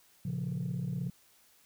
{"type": "chord", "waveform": "sine", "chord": "Bb minor", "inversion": "none", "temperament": "equal with one note detuned", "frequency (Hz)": [116.54, 138.59, 175.22], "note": ["Bb2", "Db3", "F3"], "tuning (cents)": [0, 0, 6], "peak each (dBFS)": [-38, -34, -34], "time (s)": [0.25, 1.1], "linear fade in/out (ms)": 5, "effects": ["tanh soft clip ceiling -28 dBFS", "white hiss -64 dBFS RMS until 1.65 s"]}